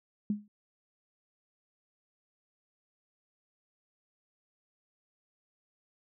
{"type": "tone with exponential decay", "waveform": "sine", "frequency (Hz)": 207.7, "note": "G#3", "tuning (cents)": 0, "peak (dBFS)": -24, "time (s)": [0.3, 0.48], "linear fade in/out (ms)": 2, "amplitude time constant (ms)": 38, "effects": []}